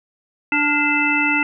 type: harmonic tone with a mistuned harmonic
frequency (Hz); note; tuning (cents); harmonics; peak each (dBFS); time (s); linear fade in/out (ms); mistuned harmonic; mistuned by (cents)
293.7; D4; 0; 1 / 3 / 5 / 7 / 9; -22 / -25 / -23 / -21 / -19; 0.52-1.43; 2; 5; -63
effects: none